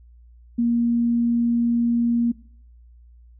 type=tone; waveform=sine; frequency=235.7 Hz; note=A#3; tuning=19 cents sharp; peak=-17 dBFS; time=0.58-2.32 s; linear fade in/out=10 ms; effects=noise-tail reverb RT60 0.6 s tail -21 dB re dry + added 59 Hz sine -46 dBFS peak until 3.39 s